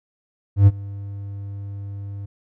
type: tone with ADSR envelope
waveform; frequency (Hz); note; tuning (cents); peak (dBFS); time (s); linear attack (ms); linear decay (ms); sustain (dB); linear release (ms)
triangle; 99.9; G2; +33; -4; 0.56-2.26; 110; 37; -23; 9
effects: none